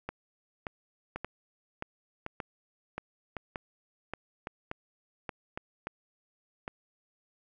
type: two click trains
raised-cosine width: 0.5 ms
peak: -21 / -20 dBFS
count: 6 / 11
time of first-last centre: 1.16-6.679 / 0.09-5.87 s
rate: 0.906 / 1.73 Hz
effects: none